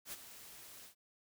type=noise with ADSR envelope; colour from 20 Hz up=white; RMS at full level=-43 dBFS; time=0.05-0.95 s; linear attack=77 ms; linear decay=28 ms; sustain=-11 dB; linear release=100 ms; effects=none